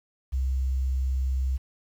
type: tone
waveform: sine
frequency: 65.41 Hz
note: C2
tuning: in tune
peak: -23 dBFS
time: 0.32-1.58 s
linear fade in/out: 20 ms
effects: 9-bit